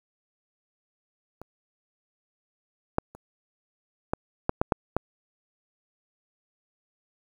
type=clicks; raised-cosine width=1 ms; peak=-26 / -8 / -30 / -11 / -8 / -7 / -6 / -9 dBFS; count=8; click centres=1.416 / 2.984 / 3.15 / 4.135 / 4.494 / 4.615 / 4.722 / 4.966 s; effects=8-bit